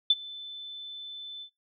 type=tone with ADSR envelope; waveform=sine; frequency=3520 Hz; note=A7; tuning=in tune; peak=-15 dBFS; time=0.1-1.5 s; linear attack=5 ms; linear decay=37 ms; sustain=-23 dB; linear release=83 ms; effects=noise-tail reverb RT60 0.2 s tail -26 dB re dry